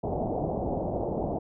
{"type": "low-pass noise", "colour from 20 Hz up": "white", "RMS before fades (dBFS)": -30, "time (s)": [0.03, 1.39], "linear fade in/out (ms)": 10, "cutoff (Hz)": 770, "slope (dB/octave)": 48, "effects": []}